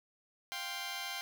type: chord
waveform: 10% pulse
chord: F suspended second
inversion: none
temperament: just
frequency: 698.5 / 785.8 / 1047.7 Hz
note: F5 / G5 / C6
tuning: 0 / +4 / +2 cents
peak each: -37 / -34 / -36 dBFS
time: 0.52-1.21 s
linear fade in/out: 0 ms
effects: 11-bit